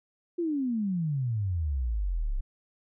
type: exponential sweep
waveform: sine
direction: down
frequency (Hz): 355.8 to 31.14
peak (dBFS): -26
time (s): 0.38-2.41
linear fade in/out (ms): 10
effects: none